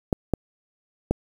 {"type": "clicks", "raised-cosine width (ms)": 2, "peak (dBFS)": -7, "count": 3, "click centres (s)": [0.128, 0.337, 1.11], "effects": ["7-bit"]}